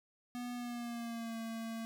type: tone with pitch glide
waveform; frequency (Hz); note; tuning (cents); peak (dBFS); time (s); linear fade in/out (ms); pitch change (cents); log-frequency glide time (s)
square; 244.3 to 226.6; B3 to A#3; -19 to -49; -40; 0.35-1.85; 0; -130; 0.54-1.38
effects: none